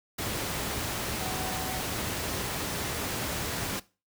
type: tone in noise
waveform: sine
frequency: 749 Hz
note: F#5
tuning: 21 cents sharp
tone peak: -38 dBFS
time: 1.2-1.81 s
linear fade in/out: 10 ms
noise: pink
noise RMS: -32 dBFS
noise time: 0.18-3.8 s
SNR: -9 dB
effects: noise-tail reverb RT60 0.3 s tail -19 dB re dry + high-pass 60 Hz 12 dB/octave